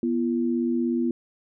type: tone pair together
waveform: sine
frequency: 243.4 / 340 Hz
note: B3 / F4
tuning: -25 / -46 cents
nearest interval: tritone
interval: 579 cents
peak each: -23 / -26 dBFS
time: 0.03-1.11 s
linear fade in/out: 2 ms
effects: none